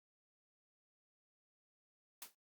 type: noise with exponential decay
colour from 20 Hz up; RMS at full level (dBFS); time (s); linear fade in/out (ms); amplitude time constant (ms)
white; -44; 2.22-2.35; 2; 27
effects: high-pass 200 Hz 12 dB/octave + Opus 48 kbps